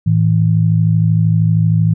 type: tone pair together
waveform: sine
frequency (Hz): 109.1 / 162.06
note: A2 / E3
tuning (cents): -14 / -29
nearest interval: perfect fifth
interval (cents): 685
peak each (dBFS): -12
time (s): 0.06-1.94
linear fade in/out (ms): 10
effects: none